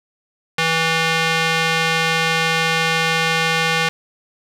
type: tone with band-pass filter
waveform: square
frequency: 163 Hz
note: E3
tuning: 19 cents flat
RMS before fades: -18 dBFS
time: 0.58-3.89 s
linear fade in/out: 5 ms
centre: 2500 Hz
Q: 1
effects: 7-bit